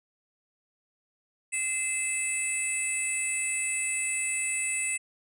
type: tone cluster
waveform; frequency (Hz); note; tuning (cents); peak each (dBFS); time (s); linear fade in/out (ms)
sine; 2059 / 2615 / 7940 / 9210; C7 / E7 / B8 / D9; -28 / -15 / +8 / -35; -34 / -31 / -31 / -32; 1.52-4.98; 20
effects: tanh soft clip ceiling -20 dBFS